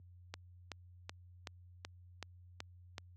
click train, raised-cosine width 0.2 ms, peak -25 dBFS, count 8, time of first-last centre 0.34-2.982 s, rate 2.65 Hz, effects added 89 Hz sine -46 dBFS peak until 3.16 s + high-pass 150 Hz 12 dB/octave

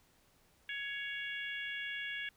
harmonic tone, 558 Hz, C#5, 11 cents sharp, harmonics 3 / 4 / 5 / 6, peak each -41 / -43 / -45 / -47 dBFS, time 0.69-2.29 s, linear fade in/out 2 ms, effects pink hiss -69 dBFS RMS until 2.36 s

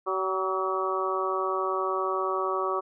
harmonic tone with a mistuned harmonic, 189.4 Hz, F#3, 41 cents sharp, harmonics 2 / 3 / 4 / 5 / 6 / 7, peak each -30 / -34 / -36 / -36 / -29 / -35 dBFS, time 0.06-2.81 s, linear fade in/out 20 ms, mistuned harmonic 7, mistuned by -46 cents, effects none

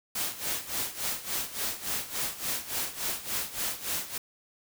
white noise with tremolo, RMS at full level -30 dBFS, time 0.15-4.18 s, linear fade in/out 5 ms, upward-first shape sine, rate 3.5 Hz, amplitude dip 80%, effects none

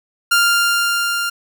sawtooth tone with level ramp, 1396.9 Hz, F6, in tune, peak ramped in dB -7 to -15 dBFS, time 0.31-1.3 s, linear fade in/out 10 ms, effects none

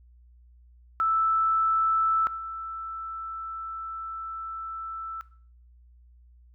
sine tone pair in turn, 1318.5 / 1324.4 Hz, E6 / E6, 0 / +8 cents, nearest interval unison, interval 8 cents, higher second, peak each -21 / -32 dBFS, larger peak first, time 1-2.27 / 2.27-5.21 s, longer second, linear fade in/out 0 ms, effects noise-tail reverb RT60 0.5 s tail -18 dB re dry + added 60 Hz sine -52 dBFS peak until 6.54 s

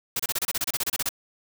white noise bursts, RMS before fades -26 dBFS, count 15, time 0.16-1.091 s, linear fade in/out 5 ms, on 35 ms, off 29 ms, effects none

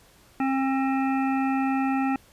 harmonic tone with a mistuned harmonic, 267.7 Hz, C4, 40 cents sharp, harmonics 1 / 3 / 5 / 7 / 9 / 10, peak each -23 / -28 / -34 / -38 / -41 / -40 dBFS, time 0.4-2.16 s, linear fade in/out 2 ms, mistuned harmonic 10, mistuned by -29 cents, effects pink hiss -56 dBFS RMS until 2.32 s + resampled to 32000 Hz

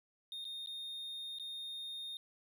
triangle tone with dropouts, 3680 Hz, A#7, 23 cents flat, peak -40 dBFS, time 0.32-2.17 s, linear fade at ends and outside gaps 1 ms, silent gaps 0.444-0.451 / 0.661-0.672 / 1.386-1.397 s, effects none

